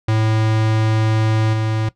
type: tone with level steps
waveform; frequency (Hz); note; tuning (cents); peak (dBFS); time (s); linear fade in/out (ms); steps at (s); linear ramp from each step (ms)
square; 109.8; A2; -3; -15 / -18; 0.08-1.89; 5; 1.53; 5
effects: noise-tail reverb RT60 0.1 s tail -17 dB re dry + low-pass 5000 Hz 12 dB/octave